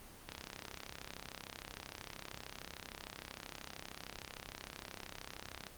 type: click train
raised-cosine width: 0.2 ms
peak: -26 dBFS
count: 179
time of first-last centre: 0.29-5.668 s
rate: 33.1 Hz
effects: pink hiss -55 dBFS RMS until 5.77 s + Opus 24 kbps